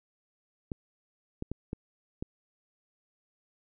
clicks, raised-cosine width 3 ms, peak -21 dBFS, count 5, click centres 0.718 / 1.424 / 1.516 / 1.731 / 2.225 s, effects none

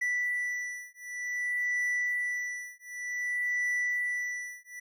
triangle beating tone pair, 1968 / 1968.54 Hz, B6 / B6, -7 / -6 cents, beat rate 0.54 Hz, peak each -31 dBFS, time 0.01-4.8 s, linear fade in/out 10 ms, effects none

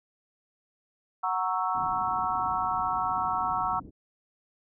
sine chord, F# dominant seventh, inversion none, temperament equal, 740 / 932.3 / 1108.7 / 1318.5 Hz, F#5 / A#5 / C#6 / E6, 0 / 0 / 0 / 0 cents, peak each -31 dBFS, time 1.23-3.8 s, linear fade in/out 10 ms
white low-pass noise, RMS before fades -45 dBFS, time 1.74-3.91 s, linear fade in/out 20 ms, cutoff 300 Hz, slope 24 dB/octave
effects none

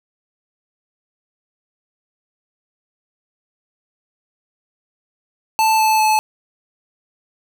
square tone with pitch steps, 880 / 872.4 / 864.9 Hz, A5 / A5 / A5, 0 / -15 / -30 cents, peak -13 dBFS, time 5.59-6.19 s, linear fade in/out 0 ms, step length 200 ms, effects none

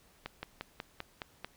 slowing click train, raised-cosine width 0.3 ms, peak -22 dBFS, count 7, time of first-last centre 0.26-1.446 s, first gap 170 ms, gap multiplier 1.06, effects pink hiss -64 dBFS RMS until 1.56 s

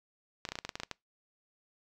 clicks, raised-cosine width 0.2 ms, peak -19 dBFS, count 11, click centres 0.452 / 0.489 / 0.52 / 0.555 / 0.588 / 0.65 / 0.692 / 0.755 / 0.8 / 0.834 / 0.913 s, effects noise-tail reverb RT60 0.2 s tail -25 dB re dry

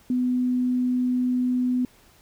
sine tone, 250.2 Hz, B3, 23 cents sharp, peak -20 dBFS, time 0.1-1.85 s, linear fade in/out 2 ms, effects pink hiss -56 dBFS RMS until 2.21 s

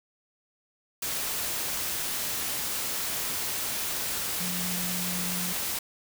sine tone in noise, 179.2 Hz, F3, 45 cents sharp, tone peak -34 dBFS, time 4.4-5.53 s, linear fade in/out 5 ms, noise white, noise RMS -31 dBFS, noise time 1.02-5.79 s, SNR -6 dB, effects none

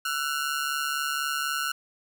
sawtooth ring-modulated tone, 1411 Hz, F6, 17 cents sharp, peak -20 dBFS, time 0.05-1.72 s, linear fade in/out 5 ms, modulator 72 Hz, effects none

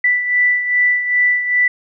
sine beating tone pair, 1975.5 / 1978 Hz, B6 / B6, 0 / +2 cents, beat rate 2.5 Hz, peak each -13 / -20 dBFS, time 0.04-1.68 s, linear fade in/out 5 ms, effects none

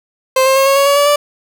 30% pulse tone with pitch steps, 523.3 / 531.5 / 539.9 / 548.4 / 557 / 565.7 / 574.6 / 583.7 Hz, C5 / C5 / C#5 / C#5 / C#5 / C#5 / D5 / D5, 0 / +27 / -46 / -19 / +8 / +35 / -38 / -11 cents, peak -6 dBFS, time 0.36-1.16 s, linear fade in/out 5 ms, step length 100 ms, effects none

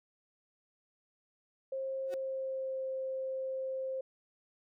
sine tone with pitch glide, 533 to 526.9 Hz, C5 to C5, +32 to +12 cents, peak -34 dBFS, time 1.72-4.01 s, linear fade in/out 5 ms, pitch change -20 cents, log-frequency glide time 2.02-2.85 s
35% pulse tone with exponential growth, 370 Hz, F#4, in tune, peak -37 dBFS, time 2.06-2.14 s, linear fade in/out 0 ms, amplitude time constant 17 ms
effects none

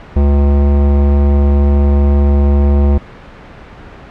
sine tone with hard clipping, 71 Hz, C#2, 42 cents sharp, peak -9 dBFS, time 0.16-2.98 s, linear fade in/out 5 ms, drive 17 dB, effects pink hiss -34 dBFS RMS until 4.1 s + low-pass 2000 Hz 12 dB/octave

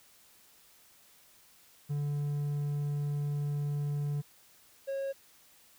triangle tone pair in turn, 145.2 / 545.8 Hz, D3 / C#5, -19 / -27 cents, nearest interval octave + major seventh, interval 2292 cents, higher second, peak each -28 / -30 dBFS, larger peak first, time 1.89-4.22 / 4.87-5.13 s, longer first, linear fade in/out 20 ms, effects white hiss -61 dBFS RMS until 5.78 s

